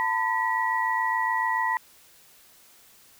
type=tone cluster; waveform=sine; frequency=897 / 1004 / 1929 Hz; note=A5 / B5 / B6; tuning=+33 / +28 / -41 cents; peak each=-27 dBFS; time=0-1.77 s; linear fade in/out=0 ms; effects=white hiss -55 dBFS RMS until 3.19 s